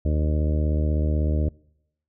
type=harmonic tone; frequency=76.2 Hz; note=D#2; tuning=36 cents flat; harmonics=1 / 2 / 3 / 4 / 5 / 6 / 7 / 8; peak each=-20 / -29 / -32 / -32 / -37 / -38 / -38 / -37 dBFS; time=0.05-1.49 s; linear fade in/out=5 ms; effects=noise-tail reverb RT60 0.8 s tail -25 dB re dry